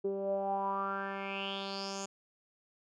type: tone with low-pass filter sweep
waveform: 10% pulse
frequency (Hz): 196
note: G3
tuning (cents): 0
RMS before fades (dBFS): -36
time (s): 0.04-2.06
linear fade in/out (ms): 10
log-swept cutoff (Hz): 400 to 7000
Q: 6.6
effects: none